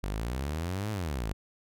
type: exponential two-way sweep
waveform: sawtooth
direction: up then down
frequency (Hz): 46.94 to 110 to 46.94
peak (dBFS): -27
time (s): 0.03-1.33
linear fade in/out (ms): 10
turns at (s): 0.91
effects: none